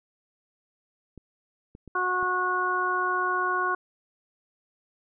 clicks, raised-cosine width 3 ms, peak -31 dBFS, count 4, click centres 1.177 / 1.751 / 1.877 / 2.228 s
harmonic tone, 365 Hz, F#4, 24 cents flat, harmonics 1 / 2 / 3 / 4, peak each -32 / -34 / -26 / -28 dBFS, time 1.95-3.75 s, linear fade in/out 5 ms
effects none

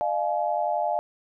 sine tone cluster, 606 / 697 / 850 Hz, D#5 / F5 / G#5, -46 / -4 / +40 cents, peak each -28 / -26 / -28 dBFS, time 0.01-0.99 s, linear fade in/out 0 ms, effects none

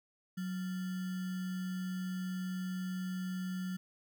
sine tone with sample-and-hold, 184.5 Hz, F#3, 5 cents flat, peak -35 dBFS, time 0.37-3.77 s, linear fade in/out 10 ms, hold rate 1575 Hz, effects none

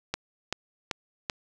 click train, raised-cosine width 0.2 ms, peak -11 dBFS, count 4, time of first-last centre 0.14-1.298 s, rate 2.59 Hz, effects none

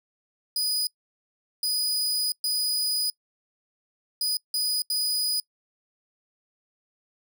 sawtooth tone bursts at uneven times, 4961 Hz, D#8, 6 cents flat, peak -21 dBFS, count 6, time 0.56-0.87 / 1.63-2.32 / 2.44-3.1 / 4.21-4.37 / 4.54-4.82 / 4.9-5.4 s, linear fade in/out 2 ms, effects noise-tail reverb RT60 0.1 s tail -24 dB re dry

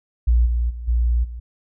sine tone with level steps, 59.1 Hz, A#1, 24 cents sharp, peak -12 / -17 / -28 / -15 / -29 dBFS, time 0.27-1.4 s, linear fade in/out 10 ms, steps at 0.45 / 0.69 / 0.87 / 1.23 s, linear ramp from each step 20 ms, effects none

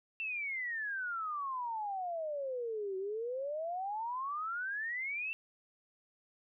sine exponential two-way sweep, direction down then up, 2703 to 373.4 to 2703 Hz, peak -35 dBFS, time 0.2-5.33 s, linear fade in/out 0 ms, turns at 2.97 s, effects none

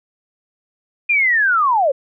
sine linear sweep, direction down, 2452 to 510 Hz, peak -12 dBFS, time 1.09-1.92 s, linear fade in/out 10 ms, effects none

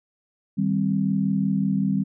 sine chord, C minor, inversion first, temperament equal, 155.56 / 196 / 261.6 Hz, Eb3 / G3 / C4, 0 / 0 / 0 cents, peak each -27 / -21 / -27 dBFS, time 0.57-2.04 s, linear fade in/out 20 ms, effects none

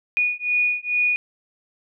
sine beating tone pair, 2458 / 2460.3 Hz, D#7 / D#7, -22 / -20 cents, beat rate 2.3 Hz, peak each -22 dBFS, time 0.17-1.16 s, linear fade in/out 0 ms, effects none

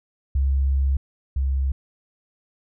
sine tone pair in turn, 67.9 / 67.2 Hz, C#2 / C2, -35 / +47 cents, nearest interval unison, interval 18 cents, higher first, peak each -17 / -19 dBFS, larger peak first, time 0.35-0.97 / 1.36-1.72 s, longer first, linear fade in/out 5 ms, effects none

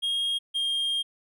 triangle tone pair in turn, 3253 / 3219 Hz, G#7 / G7, -37 / +45 cents, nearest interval unison, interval 18 cents, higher first, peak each -23 dBFS, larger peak neither, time 0.02-0.39 / 0.54-1.03 s, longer second, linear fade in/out 20 ms, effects none

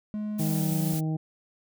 triangle tone with pitch glide, 211.2 to 184.93 Hz, G#3 to F#3, +29 to -1 cents, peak -27 dBFS, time 0.14-0.94 s, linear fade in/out 0 ms, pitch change -230 cents, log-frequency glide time 0.42-0.75 s
blue noise, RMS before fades -36 dBFS, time 0.38-1.01 s, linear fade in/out 20 ms
harmonic tone, 157.5 Hz, D#3, 21 cents sharp, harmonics 1 / 2 / 3 / 4 / 5, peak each -26 / -33 / -44 / -45 / -44 dBFS, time 0.39-1.17 s, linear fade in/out 10 ms
effects none

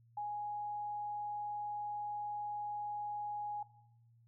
sine tone, 830.6 Hz, G#5, in tune, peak -37 dBFS, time 0.17-3.63 s, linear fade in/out 5 ms, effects noise-tail reverb RT60 0.8 s tail -18 dB re dry + added 116 Hz sine -63 dBFS peak until 4.27 s

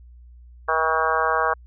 harmonic tone, 160 Hz, D#3, 49 cents sharp, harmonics 3 / 4 / 5 / 6 / 7 / 8 / 9 / 10, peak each -27 / -27 / -27 / -28 / -23 / -28 / -28 / -28 dBFS, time 0.68-1.54 s, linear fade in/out 10 ms, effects added 60 Hz sine -43 dBFS peak until 1.66 s

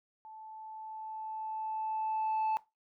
sine tone with level ramp, 874 Hz, A5, 12 cents flat, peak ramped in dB -47 to -25 dBFS, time 0.25-2.57 s, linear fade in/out 0 ms, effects noise-tail reverb RT60 0.2 s tail -19 dB re dry + tanh soft clip ceiling -27 dBFS

